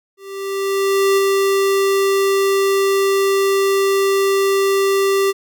square tone with ADSR envelope, 392 Hz, G4, in tune, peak -12 dBFS, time 0.17-5.33 s, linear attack 1000 ms, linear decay 26 ms, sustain -2 dB, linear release 32 ms, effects none

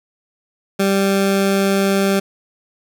20% pulse tone, 196 Hz, G3, in tune, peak -9 dBFS, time 0.79-2.2 s, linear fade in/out 10 ms, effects none

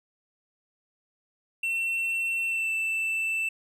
triangle tone with pitch glide, 2703 to 2657 Hz, E7 to E7, +43 to +13 cents, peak -24 dBFS, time 1.63-3.49 s, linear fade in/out 5 ms, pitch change -30 cents, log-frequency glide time 2.45-2.71 s, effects none

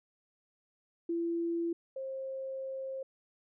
sine tone pair in turn, 337.5 / 532.4 Hz, E4 / C5, +41 / +30 cents, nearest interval minor sixth, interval 789 cents, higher second, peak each -30 / -36 dBFS, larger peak first, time 1.09-1.73 / 1.96-3.03 s, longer second, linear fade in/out 5 ms, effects none

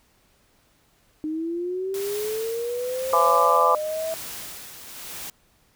sine linear sweep, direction up, 304.8 to 652 Hz, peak -25 dBFS, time 1.24-4.14 s, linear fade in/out 0 ms
white noise with tremolo, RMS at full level -35 dBFS, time 1.94-5.3 s, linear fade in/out 2 ms, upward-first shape sine, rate 0.97 Hz, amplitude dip 55%
harmonic tone, 168.6 Hz, E3, 39 cents sharp, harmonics 3 / 4 / 5 / 6 / 7, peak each -23 / -25 / -25 / -22 / -19 dBFS, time 3.13-3.75 s, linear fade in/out 2 ms
effects pink hiss -62 dBFS RMS until 5.75 s

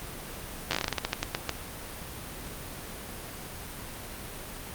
slowing click train, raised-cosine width 0.2 ms, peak -9 dBFS, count 16, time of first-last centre 0.71-1.493 s, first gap 10 ms, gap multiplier 1.21, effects pink hiss -40 dBFS RMS until 4.74 s + Opus 32 kbps

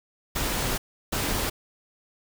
pink noise bursts at uneven times, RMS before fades -27 dBFS, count 2, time 0.35-0.78 / 1.12-1.5 s, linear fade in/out 10 ms, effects none

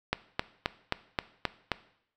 click train, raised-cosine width 0.3 ms, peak -10 dBFS, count 7, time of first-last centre 0.13-1.717 s, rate 3.78 Hz, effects noise-tail reverb RT60 0.7 s tail -17 dB re dry

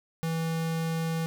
square tone, 163.4 Hz, E3, 15 cents flat, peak -28 dBFS, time 0.23-1.26 s, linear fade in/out 0 ms, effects none

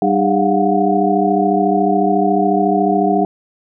sine tone cluster, 195.4 / 304.1 / 403.4 / 701 / 735 Hz, G3 / D#4 / G4 / F5 / F#5, -5 / -40 / +50 / +6 / -12 cents, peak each -18 dBFS, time 0.02-3.25 s, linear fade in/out 2 ms, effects none

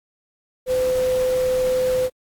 sine tone in noise, 510 Hz, C5, 44 cents flat, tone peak -17 dBFS, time 0.66-2.1 s, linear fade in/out 50 ms, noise pink, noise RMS -34 dBFS, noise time 0.66-2.1 s, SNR +14 dB, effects AAC 64 kbps

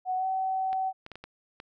sine tone with pitch glide, 742 to 759.8 Hz, F#5 to F#5, +5 to +46 cents, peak -26 dBFS, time 0.05-0.93 s, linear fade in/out 50 ms, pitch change +41 cents, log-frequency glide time 0.16-0.26 s
clicks, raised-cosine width 0.3 ms, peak -26 dBFS, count 6, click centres 0.73 / 1.064 / 1.117 / 1.156 / 1.24 / 1.601 s
effects none

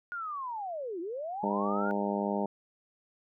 sine linear two-way sweep, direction down then up, 1451 to 322.1 to 1451 Hz, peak -34 dBFS, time 0.12-1.91 s, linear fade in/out 0 ms, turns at 1 s
harmonic tone, 101.3 Hz, G#2, 43 cents flat, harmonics 2 / 3 / 4 / 5 / 6 / 7 / 8 / 9, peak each -32 / -39 / -36 / -39 / -36 / -41 / -38 / -38 dBFS, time 1.43-2.46 s, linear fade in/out 5 ms
effects none

